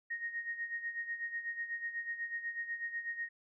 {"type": "tone with tremolo", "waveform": "sine", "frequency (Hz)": 1864.7, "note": "A#6", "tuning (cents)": 0, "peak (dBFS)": -34, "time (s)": [0.1, 3.29], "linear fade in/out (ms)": 10, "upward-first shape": "sine", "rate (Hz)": 8.1, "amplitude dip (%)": 70, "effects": []}